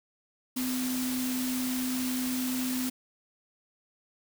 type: tone in noise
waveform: sine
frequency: 254.5 Hz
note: C4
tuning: 48 cents flat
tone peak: -29 dBFS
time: 0.56-2.9 s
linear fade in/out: 10 ms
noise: white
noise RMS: -36 dBFS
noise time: 0.56-2.9 s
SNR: +4 dB
effects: none